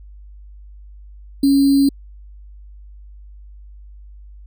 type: tone with sample-and-hold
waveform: sine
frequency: 277.2 Hz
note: C#4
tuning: in tune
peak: -10 dBFS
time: 1.43-1.89 s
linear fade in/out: 5 ms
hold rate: 4410 Hz
effects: added 50 Hz sine -37 dBFS peak until 4.46 s